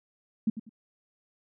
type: tone with echo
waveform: sine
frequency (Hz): 220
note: A3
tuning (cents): 0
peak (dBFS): -21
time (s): 0.47-0.5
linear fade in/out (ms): 5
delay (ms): 97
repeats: 2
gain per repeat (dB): -12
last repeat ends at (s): 0.694
effects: none